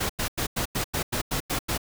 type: noise bursts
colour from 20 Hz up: pink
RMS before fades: -27 dBFS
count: 10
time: 0-1.778 s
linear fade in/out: 10 ms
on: 95 ms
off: 92 ms
effects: none